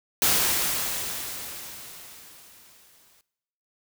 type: noise with exponential decay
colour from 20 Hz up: white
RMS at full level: -20 dBFS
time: 0.22-3.21 s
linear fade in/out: 1 ms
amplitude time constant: 650 ms
effects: noise-tail reverb RT60 0.9 s tail -20 dB re dry